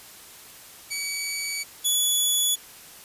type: tone pair in turn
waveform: 15% pulse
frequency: 2271 / 3413 Hz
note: C#7 / G#7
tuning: +41 / +47 cents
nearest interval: perfect fifth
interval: 706 cents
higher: second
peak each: -21 / -13 dBFS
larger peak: second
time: 0.9-1.64 / 1.84-2.56 s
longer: first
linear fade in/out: 20 ms
effects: white hiss -46 dBFS RMS until 3.04 s + resampled to 32000 Hz